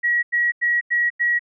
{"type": "tone bursts", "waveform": "sine", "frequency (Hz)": 1913, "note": "A#6", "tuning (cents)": 44, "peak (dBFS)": -16, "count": 5, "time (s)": [0.03, 1.394], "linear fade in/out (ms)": 20, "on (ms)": 200, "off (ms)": 91, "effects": []}